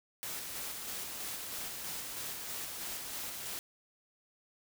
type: noise with tremolo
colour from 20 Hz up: white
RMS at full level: -40 dBFS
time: 0.23-3.59 s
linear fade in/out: 0 ms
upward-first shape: square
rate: 3.1 Hz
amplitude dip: 25%
effects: none